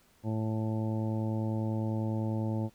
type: harmonic tone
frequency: 110 Hz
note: A2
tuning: in tune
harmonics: 1 / 2 / 3 / 4 / 5 / 6 / 7 / 8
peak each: -31 / -34 / -38 / -48 / -42 / -49 / -50 / -46 dBFS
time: 0.23-2.7 s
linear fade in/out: 50 ms
effects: pink hiss -65 dBFS RMS until 2.74 s